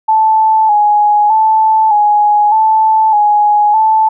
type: tone with vibrato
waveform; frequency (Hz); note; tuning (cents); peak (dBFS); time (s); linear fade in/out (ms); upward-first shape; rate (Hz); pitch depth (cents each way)
sine; 855; A5; -50; -6; 0.08-4.09; 10; square; 0.82; 42
effects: none